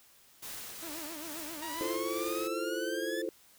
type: noise with tremolo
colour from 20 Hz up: white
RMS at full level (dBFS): -42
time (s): 0.42-2.48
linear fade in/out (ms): 10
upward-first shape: triangle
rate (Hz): 2.3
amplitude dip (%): 35
type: tone with vibrato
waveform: sawtooth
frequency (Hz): 314.1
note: D#4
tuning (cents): +16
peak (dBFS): -39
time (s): 0.82-1.97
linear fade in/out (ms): 10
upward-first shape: triangle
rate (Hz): 7.5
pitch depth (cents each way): 160
type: exponential sweep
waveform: sawtooth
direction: up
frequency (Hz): 932.3 to 1759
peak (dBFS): -35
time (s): 1.62-3.22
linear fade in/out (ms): 5
type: chord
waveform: sine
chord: F major seventh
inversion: third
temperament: equal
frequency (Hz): 329.6 / 349.2 / 440 / 523.3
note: E4 / F4 / A4 / C5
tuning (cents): 0 / 0 / 0 / 0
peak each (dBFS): -38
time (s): 1.81-3.29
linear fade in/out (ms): 0
effects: white hiss -61 dBFS RMS until 3.58 s